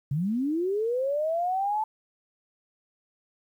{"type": "linear sweep", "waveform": "sine", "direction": "up", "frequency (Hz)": [130.81, 880], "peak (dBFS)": -24, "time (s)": [0.11, 1.84], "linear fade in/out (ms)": 5, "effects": ["10-bit"]}